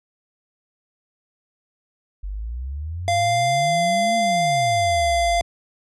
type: exponential two-way sweep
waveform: sine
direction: up then down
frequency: 46.25 to 227.8 to 46.25 Hz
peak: -26 dBFS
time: 2.23-5.42 s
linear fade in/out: 10 ms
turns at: 4.16 s
type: tone with vibrato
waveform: square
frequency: 691 Hz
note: F5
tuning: 19 cents flat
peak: -18 dBFS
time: 3.08-5.41 s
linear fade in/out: 0 ms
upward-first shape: sine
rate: 0.86 Hz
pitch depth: 10 cents each way
effects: resampled to 22050 Hz